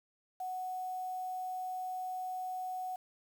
sine tone with quantisation, 740 Hz, F#5, in tune, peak -36 dBFS, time 0.4-2.96 s, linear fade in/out 5 ms, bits 9, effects none

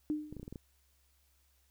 sine tone with exponential decay, 302.6 Hz, D#4, 48 cents flat, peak -28 dBFS, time 0.1-0.49 s, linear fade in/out 0 ms, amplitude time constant 83 ms
clicks, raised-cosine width 3 ms, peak -31 dBFS, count 7, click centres 0.326 / 0.367 / 0.397 / 0.43 / 0.479 / 0.526 / 0.558 s
effects added 67 Hz sine -70 dBFS peak until 1.7 s + white hiss -73 dBFS RMS until 1.7 s

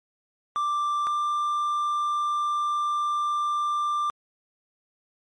triangle tone pair in turn, 1178 / 1185.5 Hz, D6 / D6, +5 / +16 cents, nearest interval unison, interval 11 cents, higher second, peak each -21 dBFS, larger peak neither, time 0.56-1.07 / 1.07-4.1 s, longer second, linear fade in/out 0 ms, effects MP3 48 kbps

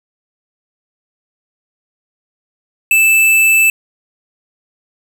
square tone, 2637 Hz, E7, in tune, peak -8 dBFS, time 2.91-3.7 s, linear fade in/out 2 ms, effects none

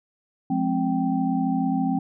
sine tone cluster, 176.7 / 211.8 / 263.4 / 779 Hz, F3 / G#3 / C4 / G5, +21 / +34 / +12 / -11 cents, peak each -27 / -28 / -23 / -29 dBFS, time 0.5-1.99 s, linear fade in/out 5 ms, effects none

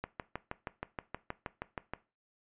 click train, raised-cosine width 0.5 ms, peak -21 dBFS, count 13, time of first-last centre 0.04-1.936 s, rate 6.33 Hz, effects noise-tail reverb RT60 0.3 s tail -18 dB re dry + resampled to 8000 Hz

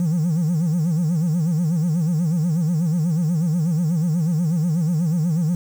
triangle tone with vibrato, 164.81 Hz, E3, in tune, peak -14 dBFS, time 0-5.55 s, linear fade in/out 2 ms, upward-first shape sine, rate 8.2 Hz, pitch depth 160 cents each way, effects tanh soft clip ceiling -12 dBFS + 7-bit

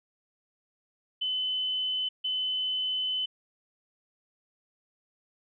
sine tone bursts at uneven times, 3028 Hz, F#7, 39 cents sharp, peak -27 dBFS, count 2, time 1.21-2.09 / 2.24-3.26 s, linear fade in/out 10 ms, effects none

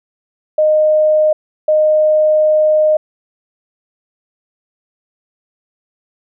sine tone bursts at uneven times, 616 Hz, D#5, 17 cents flat, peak -8 dBFS, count 2, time 0.58-1.33 / 1.68-2.97 s, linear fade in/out 5 ms, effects none

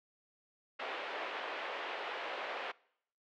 pink band-pass noise, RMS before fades -41 dBFS, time 0.79-2.72 s, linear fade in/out 10 ms, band 450 to 3100 Hz, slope 24 dB/octave, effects noise-tail reverb RT60 0.7 s tail -24 dB re dry

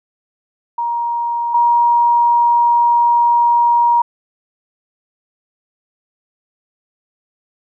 sine tone pair in turn, 943 / 948 Hz, A#5 / A#5, +20 / +29 cents, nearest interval unison, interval 9 cents, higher second, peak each -16 / -9 dBFS, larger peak second, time 0.78-1.54 / 1.54-4.02 s, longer second, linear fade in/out 5 ms, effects none

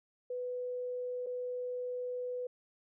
sine tone with dropouts, 496.6 Hz, B4, 9 cents sharp, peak -35 dBFS, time 0.3-2.47 s, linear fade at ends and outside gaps 5 ms, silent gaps 1.263-1.267 s, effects none

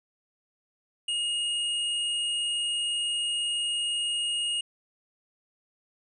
square tone, 2861 Hz, F7, 41 cents sharp, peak -27 dBFS, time 1.08-4.61 s, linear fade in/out 5 ms, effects resampled to 24000 Hz

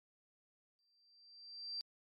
sine tone with exponential growth, 4700 Hz, D8, 1 cent sharp, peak -38 dBFS, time 0.79-1.81 s, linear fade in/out 0 ms, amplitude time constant 220 ms, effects MP3 64 kbps

